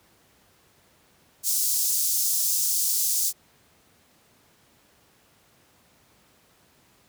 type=high-pass noise; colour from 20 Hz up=pink; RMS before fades=-24 dBFS; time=1.43-3.33 s; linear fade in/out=50 ms; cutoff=5700 Hz; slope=24 dB/octave; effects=pink hiss -60 dBFS RMS until 7.08 s + high-pass 80 Hz 12 dB/octave